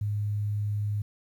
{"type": "tone", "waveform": "sine", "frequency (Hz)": 103.83, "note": "G#2", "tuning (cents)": 0, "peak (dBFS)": -26, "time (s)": [0.01, 1.02], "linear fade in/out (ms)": 5, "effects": ["10-bit"]}